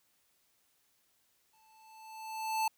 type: tone with exponential growth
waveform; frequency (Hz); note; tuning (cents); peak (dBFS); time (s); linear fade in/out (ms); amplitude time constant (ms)
square; 880; A5; 0; -28; 1.53-2.68; 5; 250
effects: white hiss -73 dBFS RMS until 2.77 s